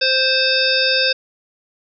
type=harmonic tone; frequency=523.3 Hz; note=C5; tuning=in tune; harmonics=1 / 3 / 5 / 7 / 9 / 10; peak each=-21 / -21 / -21 / -21 / -21 / -21 dBFS; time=0.01-1.13 s; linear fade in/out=10 ms; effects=none